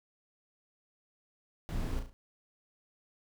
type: noise with echo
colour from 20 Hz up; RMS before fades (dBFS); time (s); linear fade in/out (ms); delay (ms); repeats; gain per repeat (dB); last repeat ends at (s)
brown; -35; 1.69-1.99; 0; 35; 4; -6; 2.13
effects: none